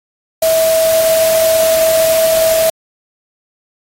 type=tone in noise; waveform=sine; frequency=647 Hz; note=E5; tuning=32 cents flat; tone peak=-9 dBFS; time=0.42-2.7 s; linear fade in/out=5 ms; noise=white; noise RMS=-19 dBFS; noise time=0.42-2.7 s; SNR=+7 dB; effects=AAC 48 kbps